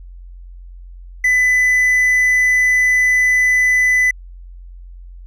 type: tone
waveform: triangle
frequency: 2000 Hz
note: B6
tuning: 21 cents sharp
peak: -9 dBFS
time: 1.24-4.11 s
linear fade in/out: 5 ms
effects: added 44 Hz sine -33 dBFS peak until 5.26 s